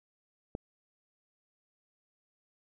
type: click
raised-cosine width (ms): 2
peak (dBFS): -22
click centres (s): 0.551
effects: none